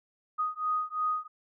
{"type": "beating tone pair", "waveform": "sine", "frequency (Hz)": [1244, 1246.9], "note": ["D#6", "D#6"], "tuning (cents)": [-1, 3], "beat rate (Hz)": 2.9, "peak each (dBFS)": -31, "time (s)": [0.38, 1.28], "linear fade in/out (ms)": 20, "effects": []}